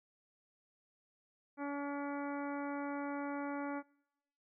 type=harmonic tone; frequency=284.6 Hz; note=C#4; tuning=46 cents sharp; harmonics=1 / 2 / 3 / 4 / 5 / 6 / 7 / 8; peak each=-39 / -45 / -45 / -49 / -49 / -57 / -55 / -56 dBFS; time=1.57-3.83 s; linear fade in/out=50 ms; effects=noise-tail reverb RT60 0.9 s tail -26 dB re dry